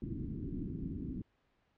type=low-pass noise; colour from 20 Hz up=white; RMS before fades=-40 dBFS; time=0.02-1.22 s; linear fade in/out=2 ms; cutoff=320 Hz; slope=48 dB/octave; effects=pink hiss -75 dBFS RMS until 1.77 s + low-pass 3000 Hz 12 dB/octave